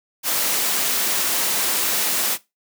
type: noise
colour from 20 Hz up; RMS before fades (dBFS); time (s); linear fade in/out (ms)
white; -21; 0.23-2.38; 50
effects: noise-tail reverb RT60 0.2 s tail -18 dB re dry + high-pass 200 Hz 12 dB/octave